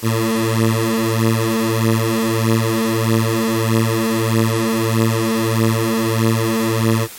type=beating tone pair; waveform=15% pulse; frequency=111.8 / 113.4 Hz; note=A2 / A#2; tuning=+28 / -47 cents; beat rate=1.6 Hz; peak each=-11 dBFS; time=0.02-7.08 s; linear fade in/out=50 ms; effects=white hiss -35 dBFS RMS until 7.18 s + MP3 64 kbps